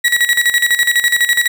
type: tone with tremolo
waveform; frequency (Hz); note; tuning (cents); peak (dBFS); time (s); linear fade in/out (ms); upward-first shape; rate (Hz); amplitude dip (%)
35% pulse; 1923; B6; -47; -7; 0.04-1.48; 10; square; 12; 70
effects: none